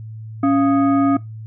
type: tone with frequency modulation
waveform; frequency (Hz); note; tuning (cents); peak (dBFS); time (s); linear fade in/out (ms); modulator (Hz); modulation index
sine; 277.2; C#4; 0; -12; 0.43-1.17; 5; 967; 0.57
effects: noise-tail reverb RT60 0.2 s tail -20 dB re dry + added 110 Hz sine -30 dBFS peak until 1.46 s